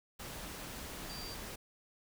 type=tone in noise; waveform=sine; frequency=4699 Hz; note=D8; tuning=in tune; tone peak=-46 dBFS; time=1.09-1.35 s; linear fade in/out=10 ms; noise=pink; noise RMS=-45 dBFS; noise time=0.19-1.56 s; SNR=-4 dB; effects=none